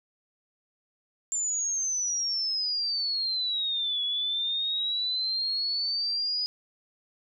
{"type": "exponential two-way sweep", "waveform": "sine", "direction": "down then up", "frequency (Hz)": [7250, 3375, 4970], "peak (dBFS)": -26, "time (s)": [1.32, 6.46], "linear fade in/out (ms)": 0, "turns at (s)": 4.03, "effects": []}